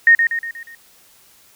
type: tone with echo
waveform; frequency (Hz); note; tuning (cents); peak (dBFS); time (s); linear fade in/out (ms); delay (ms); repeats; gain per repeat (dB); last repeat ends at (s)
sine; 1850; A#6; -14; -6; 0.07-0.15; 2; 120; 5; -6; 0.75
effects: white hiss -51 dBFS RMS until 1.55 s